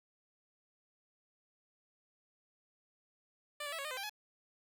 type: tone with pitch steps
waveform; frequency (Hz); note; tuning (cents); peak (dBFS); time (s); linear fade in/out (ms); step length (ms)
10% pulse; 591 / 575 / 653 / 554 / 610 / 512 / 789 / 844; D5 / D5 / E5 / C#5 / D#5 / C5 / G5 / G#5; +11 / -37 / -17 / -1 / -34 / -38 / +11 / +28; -31; 3.6-4.096; 5; 62
effects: none